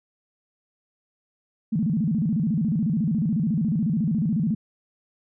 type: tone with vibrato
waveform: sine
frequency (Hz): 187.4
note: F#3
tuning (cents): +22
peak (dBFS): -20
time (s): 1.72-4.55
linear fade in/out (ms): 10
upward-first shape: square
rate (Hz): 14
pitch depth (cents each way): 290
effects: none